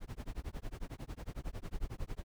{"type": "noise with tremolo", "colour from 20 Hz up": "brown", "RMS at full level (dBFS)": -38, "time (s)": [0, 2.24], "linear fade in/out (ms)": 50, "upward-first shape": "sine", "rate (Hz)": 11, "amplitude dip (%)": 100, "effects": []}